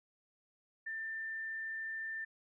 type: tone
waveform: sine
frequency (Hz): 1787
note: A6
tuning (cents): +26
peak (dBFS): -38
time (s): 0.86-2.25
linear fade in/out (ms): 10
effects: none